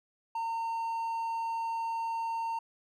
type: tone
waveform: triangle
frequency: 913 Hz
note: A#5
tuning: 36 cents flat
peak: -29 dBFS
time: 0.35-2.59 s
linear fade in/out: 5 ms
effects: none